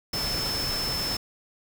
sine tone in noise, 5274 Hz, E8, in tune, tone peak -28 dBFS, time 0.13-1.17 s, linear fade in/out 5 ms, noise pink, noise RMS -32 dBFS, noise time 0.13-1.17 s, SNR +1 dB, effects none

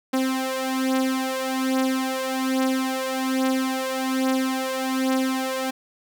sawtooth beating tone pair, 261.6 / 262.8 Hz, C4 / C4, 0 / +8 cents, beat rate 1.2 Hz, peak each -20 / -22 dBFS, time 0.13-5.71 s, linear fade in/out 10 ms, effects none

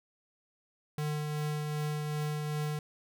square tone with tremolo, 150.4 Hz, D3, 42 cents sharp, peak -31 dBFS, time 0.98-2.79 s, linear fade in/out 2 ms, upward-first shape triangle, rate 2.6 Hz, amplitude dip 30%, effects none

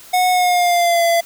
square tone with pitch glide, 731 to 678.1 Hz, F#5 to E5, -21 to +49 cents, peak -13 dBFS, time 0.13-1.21 s, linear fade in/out 10 ms, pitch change -130 cents, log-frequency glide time 0.31-1.04 s, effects white hiss -41 dBFS RMS until 1.25 s

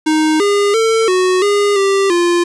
square tone with pitch steps, 311.1 / 406.1 / 448.8 / 368.8 / 407.9 / 392.7 / 347.4 Hz, D#4 / G#4 / A4 / F#4 / G#4 / G4 / F4, 0 / -39 / +34 / -6 / -31 / +3 / -9 cents, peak -11 dBFS, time 0.06-2.44 s, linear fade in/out 10 ms, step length 340 ms, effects resampled to 22050 Hz + 7-bit

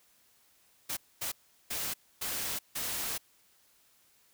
white noise bursts at uneven times, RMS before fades -35 dBFS, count 5, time 0.89-0.97 / 1.21-1.32 / 1.7-1.94 / 2.21-2.59 / 2.75-3.18 s, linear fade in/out 10 ms, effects white hiss -66 dBFS RMS until 4.33 s

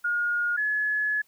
sine tone pair in turn, 1429 / 1703.5 Hz, F6 / G#6, +39 / +44 cents, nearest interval minor third, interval 305 cents, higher second, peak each -23 dBFS, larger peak neither, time 0.04-0.57 / 0.57-1.22 s, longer second, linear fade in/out 10 ms, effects white hiss -64 dBFS RMS until 1.27 s

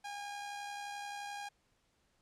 sawtooth tone with amplitude modulation, 814 Hz, G#5, 35 cents flat, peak -36 dBFS, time 0.04-1.49 s, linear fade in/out 10 ms, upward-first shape sine, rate 71.5 Hz, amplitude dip 35%, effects pink hiss -75 dBFS RMS until 2.21 s + low-pass 9000 Hz 12 dB/octave

